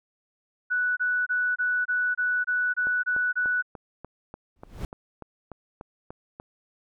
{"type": "tone bursts", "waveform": "sine", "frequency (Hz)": 1480, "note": "F#6", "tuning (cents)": 0, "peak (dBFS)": -22, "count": 10, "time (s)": [0.7, 3.625], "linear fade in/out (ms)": 20, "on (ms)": 270, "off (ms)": 25}
{"type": "click train", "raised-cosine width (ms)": 1, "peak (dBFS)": -25, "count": 13, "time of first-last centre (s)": [2.87, 6.399], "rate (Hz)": 3.4}
{"type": "noise with exponential growth", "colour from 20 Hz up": "brown", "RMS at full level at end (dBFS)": -29, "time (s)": [4.56, 4.85], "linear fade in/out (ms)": 1, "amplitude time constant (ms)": 62}
{"effects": []}